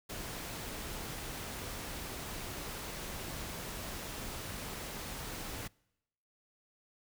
pink noise, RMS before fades -42 dBFS, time 0.09-5.68 s, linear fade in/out 10 ms, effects noise-tail reverb RT60 0.9 s tail -26 dB re dry

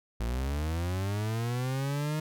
40% pulse linear sweep, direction up, 55 to 155.56 Hz, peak -28 dBFS, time 0.2-2.2 s, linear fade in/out 5 ms, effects none

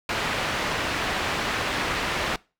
white low-pass noise, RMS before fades -27 dBFS, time 0.09-2.36 s, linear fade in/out 2 ms, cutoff 2400 Hz, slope 12 dB/octave, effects noise-tail reverb RT60 0.3 s tail -23 dB re dry

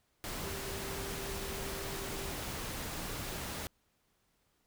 sine tone in noise, 392 Hz, G4, in tune, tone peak -45 dBFS, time 0.44-2.32 s, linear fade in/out 0 ms, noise pink, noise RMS -40 dBFS, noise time 0.24-3.67 s, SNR -8 dB, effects pink hiss -75 dBFS RMS until 4.66 s

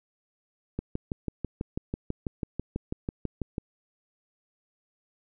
click train, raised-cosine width 3 ms, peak -17 dBFS, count 18, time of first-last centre 0.79-3.581 s, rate 6.09 Hz, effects none

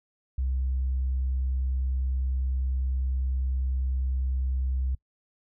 sine tone, 65 Hz, C2, 11 cents flat, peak -23 dBFS, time 0.38-4.95 s, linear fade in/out 5 ms, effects noise-tail reverb RT60 0.1 s tail -25 dB re dry + tanh soft clip ceiling -21 dBFS

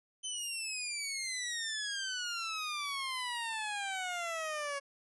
15% pulse exponential sweep, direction down, 3078 to 554.4 Hz, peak -29 dBFS, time 0.23-4.8 s, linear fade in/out 20 ms, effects resampled to 24000 Hz

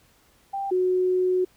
sine tone pair in turn, 788 / 367.2 Hz, G5 / F#4, +9 / -13 cents, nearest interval octave + minor second, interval 1322 cents, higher first, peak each -26 / -19 dBFS, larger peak second, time 0.53-0.71 / 0.71-1.45 s, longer second, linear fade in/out 10 ms, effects pink hiss -60 dBFS RMS until 1.56 s

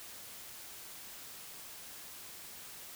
silence, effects white hiss -49 dBFS RMS until 2.95 s

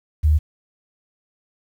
sine tone, 76.3 Hz, D#2, 33 cents flat, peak -12 dBFS, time 0.23-0.39 s, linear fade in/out 20 ms, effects 8-bit

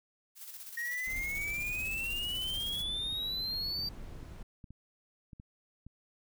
blue noise with tremolo, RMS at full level -45 dBFS, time 0.35-2.85 s, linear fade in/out 50 ms, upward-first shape square, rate 16 Hz, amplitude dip 45%
triangle exponential sweep, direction up, 1864.7 to 4676 Hz, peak -32 dBFS, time 0.77-3.89 s, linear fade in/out 5 ms
brown noise, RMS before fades -45 dBFS, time 1.07-4.43 s, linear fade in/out 5 ms
clicks, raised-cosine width 5 ms, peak -36 dBFS, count 11, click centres 2.806 / 3.126 / 3.792 / 3.834 / 3.873 / 4.229 / 4.642 / 4.706 / 5.332 / 5.399 / 5.866 s
effects none

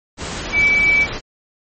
sine tone in noise, 2300 Hz, D7, 37 cents flat, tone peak -11 dBFS, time 0.52-1.07 s, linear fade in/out 50 ms, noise pink, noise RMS -26 dBFS, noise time 0.17-1.21 s, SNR +12 dB, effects MP3 32 kbps

